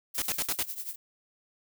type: noise with tremolo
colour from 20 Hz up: violet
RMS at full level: -34 dBFS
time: 0.14-0.96 s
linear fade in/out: 10 ms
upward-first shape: triangle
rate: 11 Hz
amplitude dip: 85%
type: noise bursts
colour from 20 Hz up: white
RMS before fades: -29 dBFS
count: 5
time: 0.18-0.627 s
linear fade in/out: 0 ms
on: 39 ms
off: 63 ms
effects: none